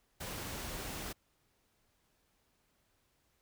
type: noise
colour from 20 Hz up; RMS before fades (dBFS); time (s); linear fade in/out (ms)
pink; -42; 0.2-1.13; 10
effects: pink hiss -75 dBFS RMS until 3.41 s